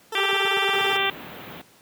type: tone with vibrato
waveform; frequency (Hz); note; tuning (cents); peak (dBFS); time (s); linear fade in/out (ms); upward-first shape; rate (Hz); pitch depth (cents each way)
20% pulse; 418.5; G#4; +13; -24; 0.12-0.97; 5; square; 18; 100
type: harmonic tone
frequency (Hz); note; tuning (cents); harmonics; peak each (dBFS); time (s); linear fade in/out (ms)
392; G4; 0; 1 / 2 / 3 / 4 / 5 / 6 / 7 / 8 / 9; -29 / -29 / -29 / -29 / -29 / -29 / -29 / -29 / -29; 0.15-1.1; 2
type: click train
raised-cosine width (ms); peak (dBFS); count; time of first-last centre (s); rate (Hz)
3; -27; 6; 0.33-0.931; 8.32
type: band-stop noise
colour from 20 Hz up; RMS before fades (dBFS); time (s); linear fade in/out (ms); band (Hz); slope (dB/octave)
pink; -38; 0.73-1.62; 10; 3700 to 14000; 48
effects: pink hiss -54 dBFS RMS until 1.81 s + high-pass 150 Hz 12 dB/octave